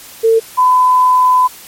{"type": "tone pair in turn", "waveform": "sine", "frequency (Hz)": [450.5, 1007.8], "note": ["A4", "B5"], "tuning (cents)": [41, 35], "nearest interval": "octave + major second", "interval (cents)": 1394, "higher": "second", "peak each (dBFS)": -6, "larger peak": "neither", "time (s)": [[0.23, 0.4], [0.57, 1.48]], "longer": "second", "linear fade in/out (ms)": 20, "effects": ["white hiss -35 dBFS RMS until 1.67 s", "MP3 64 kbps"]}